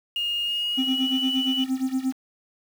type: tone with pitch glide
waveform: sine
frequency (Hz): 2843 to 2957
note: F7 to F#7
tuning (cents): +30 to -2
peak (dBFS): -23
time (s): 0.16-1.64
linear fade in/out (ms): 2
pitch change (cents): +68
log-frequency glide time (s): 0.44-1.2
type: tone with tremolo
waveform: triangle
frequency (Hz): 261.6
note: C4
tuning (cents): 0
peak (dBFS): -17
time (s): 0.77-2.13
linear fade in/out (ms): 20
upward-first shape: sine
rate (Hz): 8.6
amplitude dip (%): 85
effects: tanh soft clip ceiling -14 dBFS + 7-bit